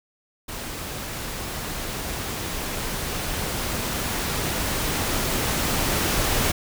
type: noise with level ramp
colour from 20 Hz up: pink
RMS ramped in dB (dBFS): -33 to -22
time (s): 0.48-6.52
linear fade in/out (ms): 10
effects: none